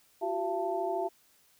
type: tone cluster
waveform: sine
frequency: 348.7 / 381.7 / 680 / 884 Hz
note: F4 / G4 / F5 / A5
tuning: -3 / -46 / -46 / +8 cents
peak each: -38 / -34 / -32 / -37 dBFS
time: 0.21-1.09 s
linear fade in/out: 20 ms
effects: white hiss -65 dBFS RMS until 1.59 s